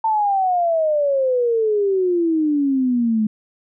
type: exponential sweep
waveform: sine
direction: down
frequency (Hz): 900 to 211.8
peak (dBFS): -15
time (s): 0.04-3.27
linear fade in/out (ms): 5
effects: none